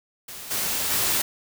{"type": "noise with level steps", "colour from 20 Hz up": "white", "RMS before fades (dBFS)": [-38, -26, -23], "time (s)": [0.28, 1.22], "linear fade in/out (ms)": 5, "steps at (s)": [0.5, 0.9], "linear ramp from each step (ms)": 20, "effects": []}